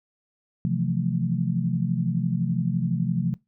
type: chord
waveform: sine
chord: F major seventh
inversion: second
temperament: equal with one note detuned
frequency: 130.81 / 164.81 / 176.64 / 220 Hz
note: C3 / E3 / F3 / A3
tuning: 0 / 0 / +20 / 0 cents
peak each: -27 / -28 / -25 / -31 dBFS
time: 0.65-3.34 s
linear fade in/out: 0 ms
effects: noise-tail reverb RT60 0.2 s tail -22 dB re dry